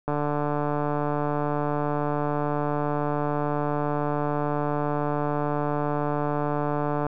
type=click train; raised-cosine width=1 ms; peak=-13 dBFS; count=1028; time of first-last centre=0.08-7.066 s; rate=147 Hz; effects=none